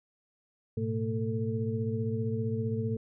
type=tone cluster; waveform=sine; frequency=108.8 / 124.1 / 225.1 / 445.5 Hz; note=A2 / B2 / A3 / A4; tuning=-19 / +9 / +40 / +22 cents; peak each=-32 / -36 / -34 / -35 dBFS; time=0.77-2.97 s; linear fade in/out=5 ms; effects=none